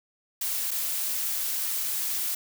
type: noise with dropouts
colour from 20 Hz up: blue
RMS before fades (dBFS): -29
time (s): 0.41-2.35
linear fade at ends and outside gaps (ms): 5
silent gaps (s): 0.709-0.713
effects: none